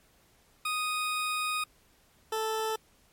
20% pulse tone pair in turn, 1244 / 439.8 Hz, D#6 / A4, -1 / -1 cents, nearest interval octave + tritone, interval 1800 cents, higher first, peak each -24 dBFS, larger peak neither, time 0.65-1.64 / 2.32-2.76 s, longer first, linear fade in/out 5 ms, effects pink hiss -64 dBFS RMS until 3.12 s + MP3 64 kbps

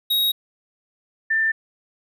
square / sine tone pair in turn, 3790 / 1784.1 Hz, A#7 / A6, +28 / +24 cents, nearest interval octave + minor second, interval 1304 cents, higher first, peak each -18 / -17 dBFS, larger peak second, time 0.1-0.32 / 1.3-1.52 s, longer neither, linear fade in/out 10 ms, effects none

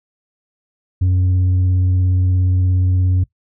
sine tone, 91.7 Hz, F#2, 15 cents flat, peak -9 dBFS, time 1.01-3.24 s, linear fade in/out 10 ms, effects noise-tail reverb RT60 0.1 s tail -19 dB re dry + tanh soft clip ceiling -11 dBFS

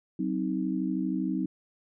sine chord, C diminished, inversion second, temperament just, 188.37 / 261.6 / 314 Hz, Gb3 / C4 / Eb4, +31 / 0 / +16 cents, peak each -31 dBFS, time 0.19-1.46 s, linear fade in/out 5 ms, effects none

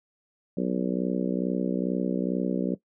harmonic tone, 62.3 Hz, B1, 16 cents sharp, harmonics 3 / 4 / 5 / 6 / 7 / 8 / 9, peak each -28 / -30 / -32 / -34 / -35 / -36 / -37 dBFS, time 0.57-2.75 s, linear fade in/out 5 ms, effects noise-tail reverb RT60 0.1 s tail -17 dB re dry

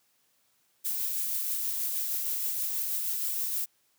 violet noise with tremolo, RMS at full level -30 dBFS, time 0.84-3.66 s, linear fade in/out 20 ms, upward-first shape sine, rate 6.3 Hz, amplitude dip 25%, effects white hiss -70 dBFS RMS until 3.98 s + high-pass 80 Hz 12 dB/octave

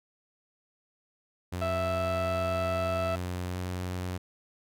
sawtooth tone with pitch glide, 90 to 90.84 Hz, F#2 to F#2, -47 to -31 cents, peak -28 dBFS, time 1.52-4.18 s, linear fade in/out 10 ms, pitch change +16 cents, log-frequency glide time 3.49-3.57 s
harmonic tone, 659.3 Hz, E5, in tune, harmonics 1 / 2 / 3 / 4 / 5 / 6 / 7, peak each -29 / -35 / -48 / -42 / -51 / -56 / -54 dBFS, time 1.61-3.16 s, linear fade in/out 10 ms
effects none

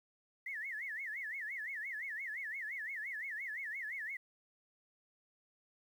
sine tone with vibrato, 1936 Hz, B6, 35 cents flat, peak -39 dBFS, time 0.46-4.17 s, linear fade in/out 5 ms, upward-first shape sine, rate 5.8 Hz, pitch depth 230 cents each way, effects 11-bit

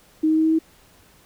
sine tone with pitch steps, 313.1 / 315.1 / 317.1 / 319.1 / 321.2 Hz, D#4 / D#4 / D#4 / D#4 / E4, +11 / +22 / +33 / +44 / -45 cents, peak -15 dBFS, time 0.23-0.59 s, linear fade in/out 10 ms, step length 72 ms, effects pink hiss -54 dBFS RMS until 1.25 s

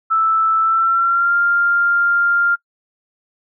sine tone with pitch glide, 1318.5 to 1396.9 Hz, E6 to F6, 0 to 0 cents, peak -12 dBFS, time 0.1-2.56 s, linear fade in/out 20 ms, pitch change +100 cents, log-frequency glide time 0.61-1.35 s, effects noise-tail reverb RT60 0.1 s tail -25 dB re dry

